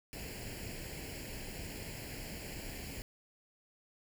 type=noise with comb filter; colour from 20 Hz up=pink; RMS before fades=-44 dBFS; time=0.13-3.02 s; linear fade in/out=0 ms; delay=0.41 ms; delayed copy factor=+0.75; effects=none

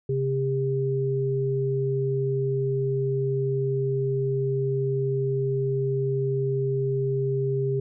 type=tone pair together; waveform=sine; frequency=134.04 / 401.4 Hz; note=C3 / G4; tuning=+42 / +41 cents; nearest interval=octave + perfect fifth; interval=1899 cents; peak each=-25 dBFS; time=0.09-7.8 s; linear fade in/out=5 ms; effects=none

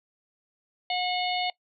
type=harmonic tone with a mistuned harmonic; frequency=724 Hz; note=F#5; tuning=38 cents flat; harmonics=1 / 3 / 4 / 5 / 6; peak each=-28 / -33 / -34 / -35 / -36 dBFS; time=0.9-1.5 s; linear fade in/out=2 ms; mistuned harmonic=4; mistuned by=+25 cents; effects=noise-tail reverb RT60 0.1 s tail -21 dB re dry

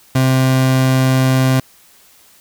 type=tone; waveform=30% pulse; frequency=130.81 Hz; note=C3; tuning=in tune; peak=-8 dBFS; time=0.15-1.6 s; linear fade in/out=5 ms; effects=white hiss -48 dBFS RMS until 2.4 s

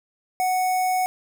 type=tone with notch filter; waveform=square; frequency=740 Hz; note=F#5; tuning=in tune; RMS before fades=-22 dBFS; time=0.4-1.06 s; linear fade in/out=0 ms; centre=3600 Hz; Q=1; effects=none

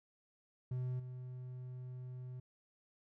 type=tone with level steps; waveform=triangle; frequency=126.4 Hz; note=B2; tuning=41 cents sharp; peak=-34 / -42 dBFS; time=0.71-2.4 s; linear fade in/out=5 ms; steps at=0.99 s; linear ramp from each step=10 ms; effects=none

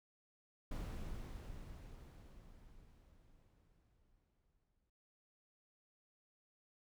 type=noise with exponential decay; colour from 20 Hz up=brown; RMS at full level=-42 dBFS; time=0.71-4.9 s; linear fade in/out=5 ms; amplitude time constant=910 ms; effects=none

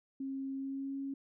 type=tone with pitch glide; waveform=sine; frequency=270 to 274.1 Hz; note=C#4 to C#4; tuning=-45 to -19 cents; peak=-36 dBFS; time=0.2-1.14 s; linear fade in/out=5 ms; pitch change=+26 cents; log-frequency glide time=0.56-0.97 s; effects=none

